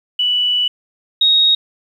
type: tone pair in turn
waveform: sine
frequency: 2960 / 3759 Hz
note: F#7 / A#7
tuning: 0 / +14 cents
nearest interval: major third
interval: 414 cents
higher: second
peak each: -13 / -9 dBFS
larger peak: second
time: 0.19-0.68 / 1.21-1.55 s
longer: first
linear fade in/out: 5 ms
effects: 8-bit